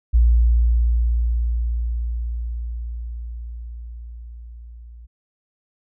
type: tone with level ramp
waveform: sine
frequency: 58.27 Hz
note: A#1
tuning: in tune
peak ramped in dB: -10 to -38 dBFS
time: 0.13-5.07 s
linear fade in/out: 20 ms
effects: none